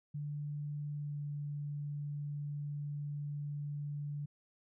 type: tone with pitch glide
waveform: sine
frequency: 146.83 to 145.65 Hz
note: D3 to D3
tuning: 0 to -14 cents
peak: -37 dBFS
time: 0.14-4.26 s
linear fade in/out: 10 ms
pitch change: -14 cents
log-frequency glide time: 0.95-1.18 s
effects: none